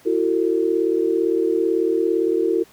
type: tone cluster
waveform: sine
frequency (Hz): 334.1 / 371.9 / 451.2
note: E4 / F#4 / A4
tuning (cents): +23 / +9 / +44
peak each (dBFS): -21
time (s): 0.05-2.64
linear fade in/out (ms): 20
effects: pink hiss -51 dBFS RMS until 2.72 s + high-pass 80 Hz 12 dB/octave